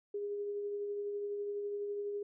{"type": "tone with tremolo", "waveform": "sine", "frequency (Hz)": 408.7, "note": "G#4", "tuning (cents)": -28, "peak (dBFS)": -34, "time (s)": [0.14, 2.23], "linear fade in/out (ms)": 5, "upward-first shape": "triangle", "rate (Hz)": 12, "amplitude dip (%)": 30, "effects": []}